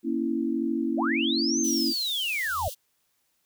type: chord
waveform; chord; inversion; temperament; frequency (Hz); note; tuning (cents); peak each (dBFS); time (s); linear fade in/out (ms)
sine; A# diminished; none; equal with one note detuned; 234.8 / 277.2 / 329.6; A#3 / C#4 / E4; +13 / 0 / 0; -29 / -29 / -28; 0.03-1.94; 50
type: linear two-way sweep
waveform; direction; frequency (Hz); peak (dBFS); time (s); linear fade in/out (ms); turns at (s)
sine; up then down; 489.6 to 6370 to 489.6; -26; 0.97-2.7; 20; 1.6
type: high-pass noise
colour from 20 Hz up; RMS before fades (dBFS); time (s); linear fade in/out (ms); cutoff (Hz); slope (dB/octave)
white; -39; 1.63-2.75; 20; 2800; 96
type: tone with exponential growth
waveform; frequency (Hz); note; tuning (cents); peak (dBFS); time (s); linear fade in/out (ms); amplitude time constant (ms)
sine; 86; F2; -26; -27; 2.43-2.68; 0; 53
effects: white hiss -72 dBFS RMS until 3.45 s